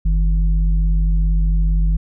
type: tone pair together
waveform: sine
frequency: 47.75 / 160.6 Hz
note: G1 / E3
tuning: -45 / -45 cents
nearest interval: octave + major sixth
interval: 2100 cents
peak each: -12 / -22 dBFS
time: 0.05-1.97 s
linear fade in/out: 10 ms
effects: tanh soft clip ceiling -7 dBFS